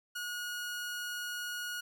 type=tone; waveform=sawtooth; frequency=1447 Hz; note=F#6; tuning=39 cents flat; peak=-33 dBFS; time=0.15-1.81 s; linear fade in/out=10 ms; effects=none